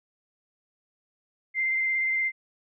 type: tone with vibrato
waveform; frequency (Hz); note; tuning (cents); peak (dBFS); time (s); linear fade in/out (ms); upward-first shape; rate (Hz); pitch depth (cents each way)
sine; 2087; C7; -5; -23; 1.54-2.32; 50; square; 17; 11
effects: none